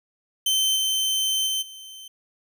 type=tone with level steps; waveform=sawtooth; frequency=3091 Hz; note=G7; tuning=25 cents flat; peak=-16 / -18 / -20 / -36 dBFS; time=0.46-2.08 s; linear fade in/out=5 ms; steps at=0.75 / 1.46 / 1.61 s; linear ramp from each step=20 ms; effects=none